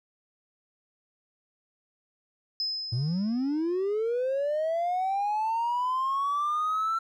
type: tone with exponential decay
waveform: sine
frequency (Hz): 5100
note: D#8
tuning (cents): +42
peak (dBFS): -25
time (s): 2.6-3.94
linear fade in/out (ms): 1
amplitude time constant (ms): 290
type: linear sweep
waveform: triangle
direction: up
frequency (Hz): 110 to 1348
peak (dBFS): -22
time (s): 2.92-6.99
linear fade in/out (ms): 10
effects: tanh soft clip ceiling -21 dBFS